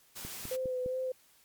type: noise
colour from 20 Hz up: white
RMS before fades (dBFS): -43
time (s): 0.15-0.57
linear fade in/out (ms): 20
type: click train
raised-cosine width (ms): 3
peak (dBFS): -29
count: 4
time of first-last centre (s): 0.25-0.861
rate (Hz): 4.91
type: tone with vibrato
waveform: sine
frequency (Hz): 511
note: C5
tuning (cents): -41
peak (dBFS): -31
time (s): 0.51-1.12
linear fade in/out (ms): 5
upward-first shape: sine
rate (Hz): 2.5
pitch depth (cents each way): 24
effects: white hiss -64 dBFS RMS until 1.44 s + MP3 96 kbps